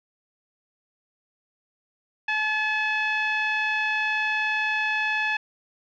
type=tone with low-pass filter; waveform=10% pulse; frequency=859 Hz; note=A5; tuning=42 cents flat; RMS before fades=-25 dBFS; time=2.28-5.37 s; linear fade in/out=5 ms; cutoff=2200 Hz; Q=3.4; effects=none